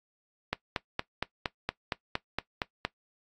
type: click train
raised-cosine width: 0.3 ms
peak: -12 dBFS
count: 11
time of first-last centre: 0.53-2.85 s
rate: 4.31 Hz
effects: noise-tail reverb RT60 0.1 s tail -18 dB re dry + AAC 64 kbps